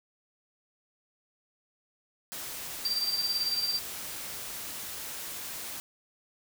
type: noise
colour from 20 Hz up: white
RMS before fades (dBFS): -39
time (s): 2.32-5.8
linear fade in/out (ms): 0
type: tone with tremolo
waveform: triangle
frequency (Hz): 4699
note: D8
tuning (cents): 0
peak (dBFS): -24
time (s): 2.85-3.79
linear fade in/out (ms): 2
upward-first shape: sine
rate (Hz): 18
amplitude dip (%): 60
effects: none